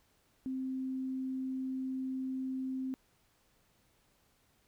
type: tone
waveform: sine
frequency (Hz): 261.6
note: C4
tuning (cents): 0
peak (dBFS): -34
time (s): 0.46-2.94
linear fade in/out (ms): 0
effects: pink hiss -71 dBFS RMS until 4.67 s